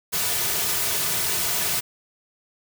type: noise with comb filter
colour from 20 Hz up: white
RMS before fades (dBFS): -24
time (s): 0.12-1.81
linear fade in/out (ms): 20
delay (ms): 3.7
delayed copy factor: -0.65
effects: none